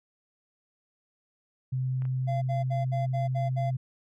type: tone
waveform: sine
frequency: 129.3 Hz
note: C3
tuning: 20 cents flat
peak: -26 dBFS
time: 1.72-3.77 s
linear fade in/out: 10 ms
type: clicks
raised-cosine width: 0.5 ms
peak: -34 dBFS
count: 2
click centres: 2.021 / 2.053 s
type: tone bursts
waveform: triangle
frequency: 685 Hz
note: F5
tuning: 34 cents flat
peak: -28 dBFS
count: 7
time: 2.27-3.71 s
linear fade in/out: 20 ms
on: 150 ms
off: 65 ms
effects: none